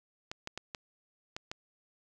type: clicks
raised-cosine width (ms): 0.2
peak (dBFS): -21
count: 6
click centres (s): 0.315 / 0.474 / 0.576 / 0.748 / 1.365 / 1.515
effects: none